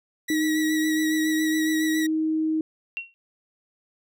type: tone with vibrato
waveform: sawtooth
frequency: 1931 Hz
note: B6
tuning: 39 cents flat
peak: -24 dBFS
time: 0.28-2.07 s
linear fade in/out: 10 ms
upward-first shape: sine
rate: 7.2 Hz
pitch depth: 28 cents each way
type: tone with pitch glide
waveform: sine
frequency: 310.7 to 315 Hz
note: D#4 to D#4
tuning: -2 to +21 cents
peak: -21 dBFS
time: 0.3-2.61 s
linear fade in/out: 2 ms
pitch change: +23 cents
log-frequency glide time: 0.41-2.11 s
type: tone with exponential decay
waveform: sine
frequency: 2737 Hz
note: F7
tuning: 36 cents flat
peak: -24 dBFS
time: 2.97-3.14 s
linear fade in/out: 0 ms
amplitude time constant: 36 ms
effects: none